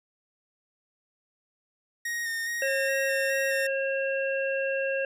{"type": "tone with vibrato", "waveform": "45% pulse", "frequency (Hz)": 1854, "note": "A#6", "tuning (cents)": -10, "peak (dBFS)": -29, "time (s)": [2.05, 3.67], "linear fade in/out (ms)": 5, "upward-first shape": "square", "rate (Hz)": 2.4, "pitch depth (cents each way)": 21}
{"type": "harmonic tone", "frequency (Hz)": 542, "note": "C#5", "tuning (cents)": -39, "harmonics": [1, 3, 5], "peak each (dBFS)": [-27, -32, -34], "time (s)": [2.62, 5.05], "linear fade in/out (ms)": 2}
{"effects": []}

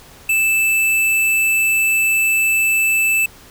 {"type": "tone", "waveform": "square", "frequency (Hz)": 2637, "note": "E7", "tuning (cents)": 0, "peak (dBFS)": -14, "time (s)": [0.29, 3.26], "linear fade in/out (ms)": 5, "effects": ["pink hiss -43 dBFS RMS until 3.5 s"]}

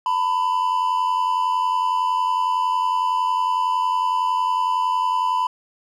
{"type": "tone pair together", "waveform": "triangle", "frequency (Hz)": [907, 997.9], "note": ["A#5", "B5"], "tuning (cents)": [-48, 18], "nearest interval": "major second", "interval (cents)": 166, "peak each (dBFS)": [-23, -17], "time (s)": [0.06, 5.47], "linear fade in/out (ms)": 2, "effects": []}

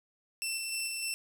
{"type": "tone with tremolo", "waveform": "15% pulse", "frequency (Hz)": 2682, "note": "E7", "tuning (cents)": 29, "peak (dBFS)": -25, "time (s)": [0.42, 1.14], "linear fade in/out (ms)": 0, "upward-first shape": "square", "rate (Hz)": 3.3, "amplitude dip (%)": 25, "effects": ["10-bit"]}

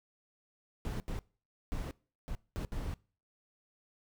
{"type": "noise bursts at uneven times", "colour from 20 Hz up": "brown", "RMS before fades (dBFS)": -37, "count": 6, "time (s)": [[0.85, 1], [1.08, 1.19], [1.72, 1.91], [2.28, 2.35], [2.56, 2.65], [2.72, 2.94]], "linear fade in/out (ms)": 0, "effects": ["noise-tail reverb RT60 0.4 s tail -23 dB re dry"]}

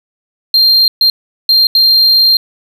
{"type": "tone bursts at uneven times", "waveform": "triangle", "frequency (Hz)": 4186, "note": "C8", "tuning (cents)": 0, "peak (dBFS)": -4, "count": 4, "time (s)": [[0.54, 0.88], [1.01, 1.1], [1.49, 1.67], [1.75, 2.37]], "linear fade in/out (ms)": 2, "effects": []}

